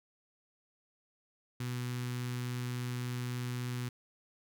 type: tone with notch filter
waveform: sawtooth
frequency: 123.47 Hz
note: B2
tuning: in tune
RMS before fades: -37 dBFS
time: 1.6-3.89 s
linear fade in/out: 5 ms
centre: 620 Hz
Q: 0.63
effects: none